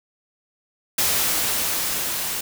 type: noise with level ramp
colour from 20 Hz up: white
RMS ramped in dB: -20 to -27 dBFS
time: 0.98-2.41 s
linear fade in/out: 5 ms
effects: none